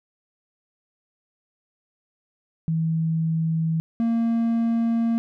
sine / triangle tone pair in turn, 161.9 / 230.3 Hz, E3 / A#3, -31 / -21 cents, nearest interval tritone, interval 610 cents, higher second, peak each -20 / -17 dBFS, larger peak second, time 2.68-3.8 / 4-5.18 s, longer second, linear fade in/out 0 ms, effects none

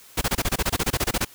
pink noise bursts, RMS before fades -22 dBFS, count 16, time 0.17-1.25 s, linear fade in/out 10 ms, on 45 ms, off 24 ms, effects white hiss -49 dBFS RMS until 1.34 s

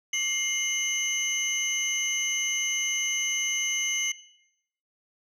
sine tone cluster, 2117 / 2958 / 6210 Hz, C7 / F#7 / G8, +20 / -1 / -17 cents, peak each -28 dBFS, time 0.13-4.12 s, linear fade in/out 5 ms, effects noise-tail reverb RT60 0.8 s tail -19 dB re dry + tanh soft clip ceiling -20 dBFS

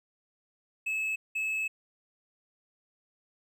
triangle tone pair in turn, 2594 / 2594 Hz, E7 / E7, -28 / -28 cents, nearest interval unison, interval 0 cents, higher neither, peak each -27 dBFS, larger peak neither, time 0.86-1.16 / 1.35-1.68 s, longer second, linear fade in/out 10 ms, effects none

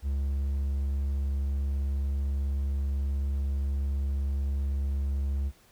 triangle tone, 69.3 Hz, C#2, in tune, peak -24 dBFS, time 0.02-5.52 s, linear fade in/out 50 ms, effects pink hiss -60 dBFS RMS until 5.71 s

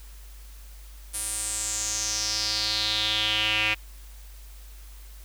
square tone with band-pass filter sweep, 107.3 Hz, A2, 43 cents flat, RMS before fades -27 dBFS, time 1.13-3.75 s, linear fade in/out 20 ms, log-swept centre 10000 to 2500 Hz, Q 5, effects added 50 Hz sine -42 dBFS peak until 5.24 s + white hiss -53 dBFS RMS until 5.24 s

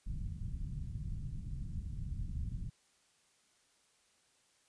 pink low-pass noise, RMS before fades -40 dBFS, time 0.06-2.7 s, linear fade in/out 10 ms, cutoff 160 Hz, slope 24 dB/octave, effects white hiss -71 dBFS RMS until 4.68 s + resampled to 22050 Hz

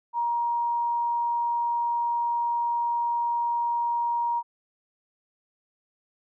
sine tone, 945 Hz, A#5, 23 cents sharp, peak -23 dBFS, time 0.13-4.43 s, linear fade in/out 50 ms, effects none

